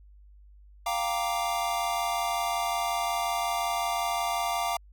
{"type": "chord", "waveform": "square", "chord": "G minor seventh", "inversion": "third", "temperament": "equal", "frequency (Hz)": [698.5, 784, 932.3, 1174.7], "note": ["F5", "G5", "Bb5", "D6"], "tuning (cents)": [0, 0, 0, 0], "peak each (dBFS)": [-31, -35, -34, -34], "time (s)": [0.86, 4.77], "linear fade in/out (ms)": 5, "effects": ["added 50 Hz sine -50 dBFS peak until 4.92 s"]}